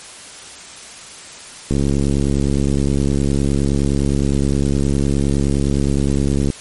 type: click train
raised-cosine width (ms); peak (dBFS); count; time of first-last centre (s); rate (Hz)
3; -5; 335; 1.71-6.502; 69.7
effects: white hiss -36 dBFS RMS until 6.6 s + MP3 48 kbps